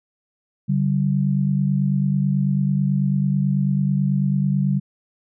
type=tone pair together; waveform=sine; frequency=142.6 / 191.73 Hz; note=C#3 / G3; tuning=+49 / -38 cents; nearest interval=perfect fourth; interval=513 cents; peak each=-19 / -20 dBFS; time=0.68-4.8 s; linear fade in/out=20 ms; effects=none